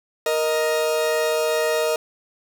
40% pulse tone pair together, 467.5 / 624 Hz, A#4 / D#5, +5 / +5 cents, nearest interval perfect fourth, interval 500 cents, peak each -21 dBFS, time 0.26-1.96 s, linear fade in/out 2 ms, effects none

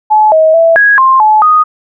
sine tone with pitch steps, 857 / 634 / 661 / 1657 / 1055 / 859 / 1242 Hz, A5 / D#5 / E5 / G#6 / C6 / A5 / D#6, -46 / +32 / +5 / -4 / +14 / -42 / -3 cents, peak -3 dBFS, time 0.1-1.64 s, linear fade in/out 20 ms, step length 220 ms, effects none

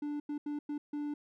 triangle tone bursts at uneven times, 293.7 Hz, D4, in tune, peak -32 dBFS, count 5, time 0.02-0.2 / 0.29-0.38 / 0.46-0.59 / 0.69-0.78 / 0.93-1.14 s, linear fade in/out 5 ms, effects none

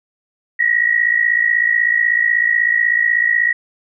sine tone pair together, 1879 / 1935.2 Hz, A#6 / B6, +13 / -36 cents, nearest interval minor second, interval 51 cents, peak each -15 dBFS, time 0.59-3.53 s, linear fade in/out 10 ms, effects none

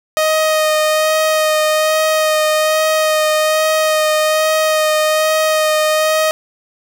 sawtooth tone with vibrato, 622.3 Hz, D#5, in tune, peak -8 dBFS, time 0.17-6.31 s, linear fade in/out 0 ms, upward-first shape sine, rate 1.2 Hz, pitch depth 15 cents each way, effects none

